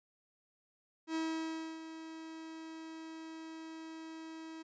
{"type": "tone with ADSR envelope", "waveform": "45% pulse", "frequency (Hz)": 321.8, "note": "E4", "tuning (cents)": -42, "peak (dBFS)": -33, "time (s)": [1.07, 4.63], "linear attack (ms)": 80, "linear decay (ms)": 640, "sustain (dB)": -12, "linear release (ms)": 15, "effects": ["resampled to 16000 Hz"]}